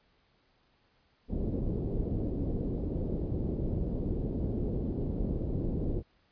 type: low-pass noise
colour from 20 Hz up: pink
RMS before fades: -32 dBFS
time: 1.28-6.03 s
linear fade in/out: 50 ms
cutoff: 450 Hz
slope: 24 dB/octave
effects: pink hiss -69 dBFS RMS until 6.31 s + resampled to 11025 Hz